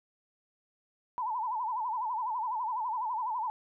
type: tone with vibrato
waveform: sine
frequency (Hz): 932.3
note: A#5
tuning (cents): 0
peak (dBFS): -30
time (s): 1.18-3.5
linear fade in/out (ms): 0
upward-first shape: sine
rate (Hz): 12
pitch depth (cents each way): 150
effects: none